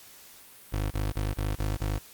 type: tone bursts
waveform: 25% pulse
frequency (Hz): 51.4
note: G#1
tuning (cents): -17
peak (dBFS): -23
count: 6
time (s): 0.72-1.99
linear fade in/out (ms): 20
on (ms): 190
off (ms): 26
effects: white hiss -51 dBFS RMS until 2.13 s + Opus 48 kbps